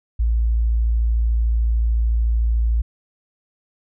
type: tone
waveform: sine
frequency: 56.8 Hz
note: A#1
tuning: 44 cents flat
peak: -15 dBFS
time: 0.19-2.82 s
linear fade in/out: 10 ms
effects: none